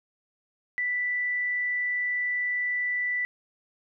sine tone, 1975.5 Hz, B6, in tune, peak -25 dBFS, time 0.78-3.25 s, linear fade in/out 0 ms, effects none

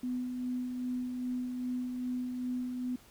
sine tone with tremolo, 250 Hz, B3, 21 cents sharp, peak -31 dBFS, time 0.03-2.96 s, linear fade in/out 5 ms, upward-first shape sine, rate 2.5 Hz, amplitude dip 35%, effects pink hiss -59 dBFS RMS until 3.1 s

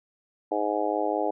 harmonic tone, 104.7 Hz, G#2, 15 cents sharp, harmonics 3 / 4 / 5 / 6 / 7 / 8, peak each -31 / -31 / -31 / -31 / -31 / -31 dBFS, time 0.51-1.31 s, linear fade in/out 10 ms, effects none

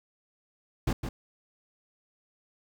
brown noise with echo, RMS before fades -26 dBFS, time 0.87-0.93 s, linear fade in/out 5 ms, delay 160 ms, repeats 1, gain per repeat -7 dB, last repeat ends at 1.09 s, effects none

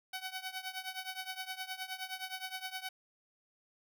10% pulse tone with tremolo, 753 Hz, F#5, 30 cents sharp, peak -28 dBFS, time 0.13-2.89 s, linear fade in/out 5 ms, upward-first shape triangle, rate 9.6 Hz, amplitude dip 90%, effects none

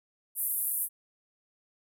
white band-pass noise, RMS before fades -31 dBFS, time 0.35-0.89 s, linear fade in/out 50 ms, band 10000 to 14000 Hz, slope 48 dB/octave, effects none

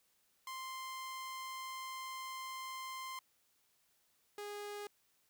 sawtooth tone pair in turn, 1046.5 / 412.1 Hz, C6 / G#4, 0 / -13 cents, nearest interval octave + major third, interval 1613 cents, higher first, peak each -39 / -39 dBFS, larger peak neither, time 0.47-3.19 / 4.38-4.87 s, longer first, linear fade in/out 2 ms, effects white hiss -75 dBFS RMS until 5.29 s

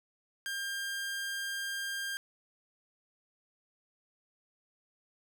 sawtooth tone, 1600 Hz, G6, 35 cents sharp, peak -31 dBFS, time 0.46-2.17 s, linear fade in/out 0 ms, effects none

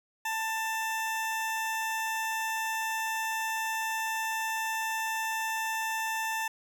20% pulse tone, 888 Hz, A5, 16 cents sharp, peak -25 dBFS, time 0.25-6.48 s, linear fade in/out 5 ms, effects none

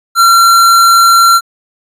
square tone, 1366 Hz, F6, 39 cents flat, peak -4 dBFS, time 0.15-1.41 s, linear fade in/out 50 ms, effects resampled to 32000 Hz

